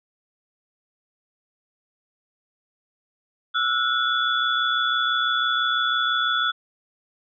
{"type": "tone cluster", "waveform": "sine", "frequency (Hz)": [1328, 1454, 3434], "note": ["E6", "F#6", "A7"], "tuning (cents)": [12, -31, -43], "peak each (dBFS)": -24, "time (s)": [3.54, 6.52], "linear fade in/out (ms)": 20, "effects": []}